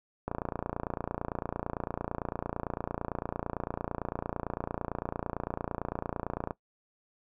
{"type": "click train", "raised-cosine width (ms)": 1, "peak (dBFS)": -18, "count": 181, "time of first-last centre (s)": [0.28, 6.508], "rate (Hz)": 28.9, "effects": ["noise-tail reverb RT60 0.1 s tail -19 dB re dry"]}